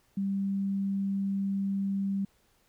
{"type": "tone", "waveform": "sine", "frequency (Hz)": 196.4, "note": "G3", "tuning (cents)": 4, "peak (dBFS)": -27, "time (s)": [0.17, 2.25], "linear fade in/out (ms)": 5, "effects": ["pink hiss -68 dBFS RMS until 2.68 s"]}